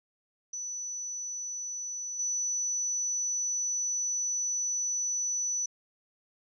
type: tone with level steps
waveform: sine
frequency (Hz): 5960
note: F#8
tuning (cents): +12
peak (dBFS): -34 / -28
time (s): 0.53-5.66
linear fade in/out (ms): 5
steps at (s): 2.19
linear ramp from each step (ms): 5
effects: none